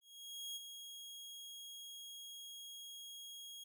sawtooth tone with ADSR envelope, 3286 Hz, G#7, 19 cents flat, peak -39 dBFS, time 0.01-3.64 s, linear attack 550 ms, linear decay 24 ms, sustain -7 dB, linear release 8 ms, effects none

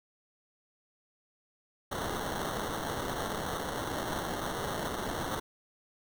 blue noise with sample-and-hold, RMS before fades -35 dBFS, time 1.91-5.4 s, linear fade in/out 10 ms, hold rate 2450 Hz, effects none

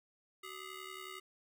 15% pulse ring-modulated tone, 825 Hz, G#5, 12 cents flat, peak -36 dBFS, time 0.43-1.2 s, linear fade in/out 10 ms, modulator 448 Hz, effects none

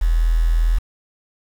sine tone with quantisation, 41.2 Hz, E1, in tune, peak -13 dBFS, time 0.01-0.79 s, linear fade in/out 10 ms, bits 6, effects none

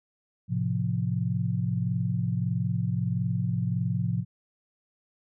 sine chord, F major, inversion first, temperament equal with one note detuned, 109.24 / 130.81 / 174.61 Hz, A2 / C3 / F3, -12 / 0 / 0 cents, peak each -29 dBFS, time 0.48-4.25 s, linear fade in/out 50 ms, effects none

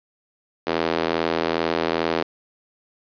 square tone with high-pass filter, 41.2 Hz, E1, in tune, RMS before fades -23 dBFS, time 0.67-2.23 s, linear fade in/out 0 ms, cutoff 390 Hz, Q 1.3, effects resampled to 11025 Hz + 7-bit

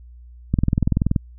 click train, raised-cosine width 5 ms, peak -5 dBFS, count 14, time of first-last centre 0.54-1.162 s, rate 20.9 Hz, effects added 60 Hz sine -40 dBFS peak until 1.38 s

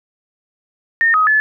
sine tone with pitch steps, 1829 / 1262 / 1728 Hz, A#6 / D#6 / A6, -33 / +24 / -32 cents, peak -10 dBFS, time 1.01-1.4 s, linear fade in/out 0 ms, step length 130 ms, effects none

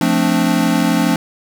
square chord, D minor seventh, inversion first, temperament equal, 174.61 / 220 / 261.6 / 293.7 Hz, F3 / A3 / C4 / D4, 0 / 0 / 0 / 0 cents, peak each -19 dBFS, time 0.01-1.16 s, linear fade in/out 2 ms, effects none

